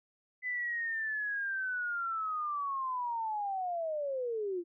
sine linear sweep, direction down, 2016 to 334.8 Hz, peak -32 dBFS, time 0.42-4.64 s, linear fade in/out 50 ms, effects none

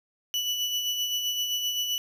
35% pulse tone with tremolo, 2960 Hz, F#7, in tune, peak -23 dBFS, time 0.34-1.98 s, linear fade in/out 0 ms, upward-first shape sine, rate 7.7 Hz, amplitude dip 40%, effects none

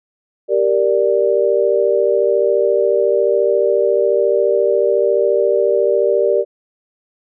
sine chord, G minor, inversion none, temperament equal, 392 / 466.2 / 587.3 Hz, G4 / Bb4 / D5, 0 / 0 / 0 cents, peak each -16 dBFS, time 0.48-6.45 s, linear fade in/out 50 ms, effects none

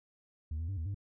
sine tone with pitch steps, 77.6 / 82.1 / 97.4 / 80.5 / 99.4 Hz, D#2 / E2 / G2 / E2 / G2, -4 / -6 / -11 / -41 / +25 cents, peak -31 dBFS, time 0.51-0.945 s, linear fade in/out 5 ms, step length 87 ms, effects tanh soft clip ceiling -33 dBFS

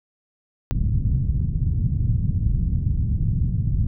white low-pass noise, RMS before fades -21 dBFS, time 0.71-3.87 s, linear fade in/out 0 ms, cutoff 140 Hz, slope 24 dB/octave, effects none

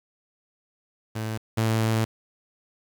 sawtooth tone pair in turn, 110.1 / 111.57 Hz, A2 / A2, +2 / +25 cents, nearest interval unison, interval 23 cents, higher second, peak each -24 / -17 dBFS, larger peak second, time 1.15-1.38 / 1.57-2.05 s, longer second, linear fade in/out 10 ms, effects 8-bit

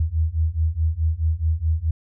sine beating tone pair, 77.78 / 82.48 Hz, D#2 / E2, 0 / +2 cents, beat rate 4.7 Hz, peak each -22 / -21 dBFS, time 0-1.91 s, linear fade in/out 5 ms, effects none

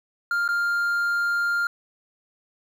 triangle tone with dropouts, 1400 Hz, F6, 4 cents sharp, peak -19 dBFS, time 0.31-1.67 s, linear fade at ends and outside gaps 2 ms, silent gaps 0.479-0.488 s, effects 9-bit

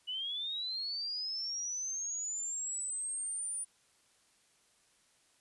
sine linear sweep, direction up, 2925 to 9440 Hz, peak -35 dBFS, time 0.07-3.65 s, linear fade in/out 20 ms, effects white hiss -69 dBFS RMS until 5.4 s + resampled to 24000 Hz

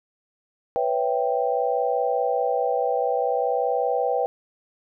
sine chord, C# half-diminished seventh, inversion third, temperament equal, 493.9 / 554.4 / 659.3 / 784 Hz, B4 / C#5 / E5 / G5, 0 / 0 / 0 / 0 cents, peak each -24 / -28 / -28 / -25 dBFS, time 0.76-4.26 s, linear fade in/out 0 ms, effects none

